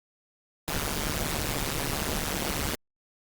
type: noise with amplitude modulation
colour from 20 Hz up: pink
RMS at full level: -26 dBFS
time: 0.68-2.75 s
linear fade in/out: 0 ms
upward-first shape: sine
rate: 147 Hz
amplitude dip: 95%
effects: Opus 48 kbps